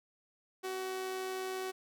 sawtooth tone with amplitude modulation, 376 Hz, F#4, 28 cents sharp, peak -31 dBFS, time 0.63-1.72 s, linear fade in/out 20 ms, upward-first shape sine, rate 114 Hz, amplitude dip 30%, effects none

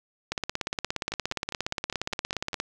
two click trains, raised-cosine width 0.2 ms, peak -11 / -17 dBFS, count 40 / 8, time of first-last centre 0.32-2.601 / 1.12-2.531 s, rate 17.1 / 4.96 Hz, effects none

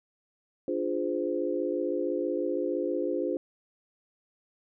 sine chord, D half-diminished seventh, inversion none, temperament equal with one note detuned, 293.7 / 349.2 / 415.3 / 517.2 Hz, D4 / F4 / Ab4 / C5, 0 / 0 / 0 / -20 cents, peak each -33 / -31 / -34 / -32 dBFS, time 0.68-3.37 s, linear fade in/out 2 ms, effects none

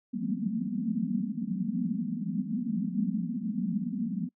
white band-pass noise, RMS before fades -31 dBFS, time 0.13-4.29 s, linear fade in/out 10 ms, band 170 to 250 Hz, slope 96 dB/octave, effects noise-tail reverb RT60 0.1 s tail -25 dB re dry

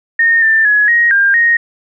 sine tone with pitch steps, 1839 / 1782 / 1685 / 1881 / 1601 / 1867 Hz, A#6 / A6 / G#6 / A#6 / G6 / A#6, -24 / +22 / +25 / +15 / +36 / +2 cents, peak -7 dBFS, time 0.19-1.57 s, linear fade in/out 5 ms, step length 230 ms, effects none

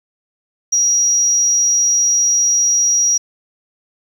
sine tone with amplitude modulation, 5730 Hz, F8, 44 cents sharp, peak -8 dBFS, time 0.72-3.18 s, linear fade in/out 10 ms, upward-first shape sine, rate 265 Hz, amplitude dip 50%, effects tanh soft clip ceiling -5 dBFS + 7-bit

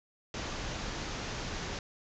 pink low-pass noise, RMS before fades -38 dBFS, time 0.34-1.79 s, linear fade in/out 2 ms, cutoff 7000 Hz, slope 96 dB/octave, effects none

